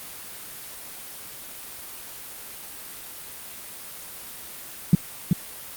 sine tone with echo, 172.2 Hz, F3, 24 cents flat, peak -9 dBFS, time 4.93-4.95 s, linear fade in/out 2 ms, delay 380 ms, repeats 1, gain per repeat -5 dB, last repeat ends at 5.33 s, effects white hiss -39 dBFS RMS until 5.76 s + Opus 32 kbps

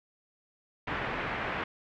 white low-pass noise, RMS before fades -34 dBFS, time 0.87-1.64 s, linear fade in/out 5 ms, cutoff 2200 Hz, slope 24 dB/octave, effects none

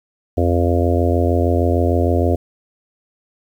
harmonic tone, 86.5 Hz, F2, 16 cents flat, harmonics 1 / 3 / 4 / 5 / 6 / 7 / 8, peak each -16 / -21 / -22 / -23 / -24 / -24 / -25 dBFS, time 0.37-2.36 s, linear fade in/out 10 ms, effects 8-bit

